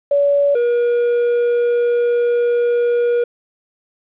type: tone pair in turn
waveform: sine / triangle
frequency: 569 / 478.5 Hz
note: C#5 / A#4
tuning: +45 / +45 cents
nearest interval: minor third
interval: 300 cents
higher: first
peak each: -11 dBFS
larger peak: neither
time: 0.11-0.55 / 0.55-3.24 s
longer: second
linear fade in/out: 5 ms
effects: resampled to 8000 Hz + 8-bit